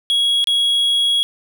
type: tone with dropouts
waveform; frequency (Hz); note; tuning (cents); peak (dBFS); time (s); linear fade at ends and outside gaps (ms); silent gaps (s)
triangle; 3322; G#7; 0; -12; 0.1-1.23; 0; 0.442-0.472
effects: none